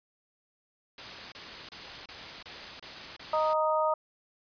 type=noise bursts; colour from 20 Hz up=white; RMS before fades=-41 dBFS; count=7; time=0.98-3.534 s; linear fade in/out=2 ms; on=340 ms; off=29 ms
type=harmonic tone; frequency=311.1 Hz; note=D#4; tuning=in tune; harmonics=2 / 3 / 4; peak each=-27 / -29 / -30 dBFS; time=3.33-3.94 s; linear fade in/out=5 ms
effects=resampled to 11025 Hz

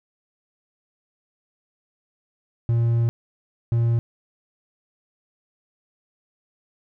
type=tone bursts at uneven times; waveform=triangle; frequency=116.8 Hz; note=A#2; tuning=4 cents sharp; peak=-15 dBFS; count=2; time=2.69-3.09 / 3.72-3.99 s; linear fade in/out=0 ms; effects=none

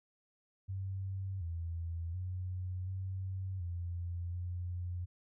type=tone with pitch steps; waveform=sine; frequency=95.9 / 83.9 / 91.6 / 94.6 / 86.9 / 88.8 Hz; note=G2 / E2 / F#2 / F#2 / F2 / F2; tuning=-37 / +31 / -17 / +39 / -8 / +29 cents; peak=-36 dBFS; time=0.68-5.06 s; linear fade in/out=20 ms; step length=730 ms; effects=none

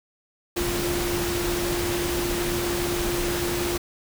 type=tone in noise; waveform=sine; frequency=349.2 Hz; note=F4; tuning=in tune; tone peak=-26 dBFS; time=0.56-3.78 s; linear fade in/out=10 ms; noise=pink; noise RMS=-28 dBFS; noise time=0.56-3.78 s; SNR=-1 dB; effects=none

